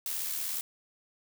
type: noise with amplitude modulation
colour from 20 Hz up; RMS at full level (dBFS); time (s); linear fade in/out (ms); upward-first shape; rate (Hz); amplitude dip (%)
blue; -32; 0.06-0.61; 2; sine; 76.8; 45
effects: none